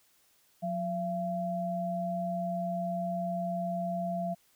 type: tone pair together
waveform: sine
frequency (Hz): 180.11 / 680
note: F#3 / F5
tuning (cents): -46 / -46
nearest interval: octave + major seventh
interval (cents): 2300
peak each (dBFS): -34 / -32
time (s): 0.62-4.35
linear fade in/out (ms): 20
effects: white hiss -67 dBFS RMS until 4.55 s